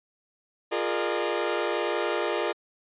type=chord; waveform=sawtooth; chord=Bb dominant seventh; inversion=second; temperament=equal with one note detuned; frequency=349.2 / 415.3 / 466.2 / 602.4 Hz; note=F4 / Ab4 / Bb4 / D5; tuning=0 / 0 / 0 / +44 cents; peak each=-27 dBFS; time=0.71-2.53 s; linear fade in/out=20 ms; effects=resampled to 8000 Hz